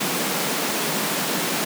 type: high-pass noise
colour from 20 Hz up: pink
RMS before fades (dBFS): -24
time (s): 0-1.65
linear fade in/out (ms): 10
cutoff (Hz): 160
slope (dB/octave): 48
effects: none